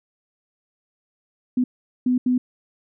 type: tone bursts at uneven times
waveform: sine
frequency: 250.5 Hz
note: B3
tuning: 25 cents sharp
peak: -16 dBFS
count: 3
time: 1.57-1.64 / 2.06-2.18 / 2.26-2.38 s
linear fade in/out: 5 ms
effects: none